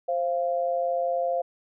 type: tone pair together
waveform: sine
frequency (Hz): 526.2 / 691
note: C5 / F5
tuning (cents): +10 / -19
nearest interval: perfect fourth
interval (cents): 471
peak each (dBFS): -26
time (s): 0.08-1.42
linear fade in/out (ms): 10
effects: none